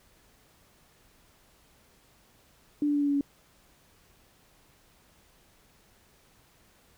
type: tone with pitch steps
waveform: sine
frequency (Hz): 293.7 / 291.3 / 289 / 286.7 / 284.4 / 282.1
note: D4 / D4 / D4 / D4 / C#4 / C#4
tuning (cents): 0 / -14 / -28 / -42 / +45 / +30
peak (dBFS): -23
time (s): 2.82-3.21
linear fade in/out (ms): 2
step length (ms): 65
effects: pink hiss -62 dBFS RMS until 6.97 s